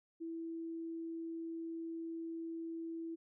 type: tone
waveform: sine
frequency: 329.6 Hz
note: E4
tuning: in tune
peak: -40 dBFS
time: 0.2-3.16 s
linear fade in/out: 20 ms
effects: none